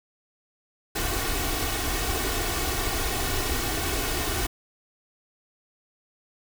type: noise with comb filter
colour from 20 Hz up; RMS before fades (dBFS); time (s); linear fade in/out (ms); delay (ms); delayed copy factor
pink; -27; 0.95-4.47; 10; 2.7; +0.7
effects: none